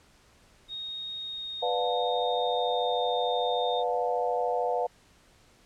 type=tone with pitch glide; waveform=sine; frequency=3729 to 3650 Hz; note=A#7 to A#7; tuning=0 to -37 cents; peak=-34 dBFS; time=0.68-3.84 s; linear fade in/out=50 ms; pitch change=-37 cents; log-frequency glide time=1.18-3 s
type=chord; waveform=sine; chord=B half-diminished seventh; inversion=none; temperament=equal with one note detuned; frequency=493.9 / 587.3 / 712.3 / 880 Hz; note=B4 / D5 / F5 / A5; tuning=0 / 0 / +34 / 0 cents; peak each=-29 / -34 / -29 / -34 dBFS; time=1.62-4.87 s; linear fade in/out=10 ms
effects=pink hiss -60 dBFS RMS until 5.65 s + low-pass 9000 Hz 12 dB/octave